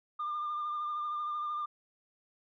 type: tone with vibrato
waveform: sine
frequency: 1202 Hz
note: D6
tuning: 40 cents sharp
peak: -31 dBFS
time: 0.19-1.66 s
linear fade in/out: 10 ms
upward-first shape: triangle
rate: 13 Hz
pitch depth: 29 cents each way
effects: tanh soft clip ceiling -30 dBFS